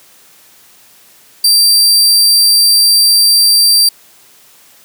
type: tone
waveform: sawtooth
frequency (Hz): 4699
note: D8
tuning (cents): 0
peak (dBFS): -3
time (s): 1.44-3.89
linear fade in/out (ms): 5
effects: white hiss -44 dBFS RMS until 4.84 s + high-pass 100 Hz 12 dB/octave